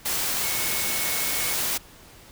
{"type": "tone in noise", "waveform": "sine", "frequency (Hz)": 2200, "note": "C#7", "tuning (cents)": -14, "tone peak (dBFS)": -34, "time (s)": [0.43, 1.54], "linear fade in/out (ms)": 10, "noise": "white", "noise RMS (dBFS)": -26, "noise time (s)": [0.05, 1.78], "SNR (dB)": -11, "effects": ["pink hiss -49 dBFS RMS until 2.31 s"]}